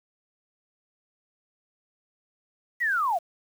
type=linear sweep; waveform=sine; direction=down; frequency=1989 to 628 Hz; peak=-22 dBFS; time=2.8-3.19 s; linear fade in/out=20 ms; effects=8-bit